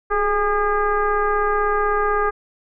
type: tone with frequency modulation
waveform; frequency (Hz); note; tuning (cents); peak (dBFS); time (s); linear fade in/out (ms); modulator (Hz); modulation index
sine; 820; G#5; -22; -16; 0.1-2.31; 20; 401; 1.8
effects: none